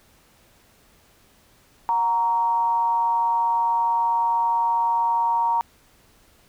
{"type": "tone with frequency modulation", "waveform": "sine", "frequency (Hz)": 932.3, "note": "A#5", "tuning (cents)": 0, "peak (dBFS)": -18, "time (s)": [1.89, 5.61], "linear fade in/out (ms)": 0, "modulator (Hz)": 200, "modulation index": 0.38, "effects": ["pink hiss -57 dBFS RMS until 6.48 s"]}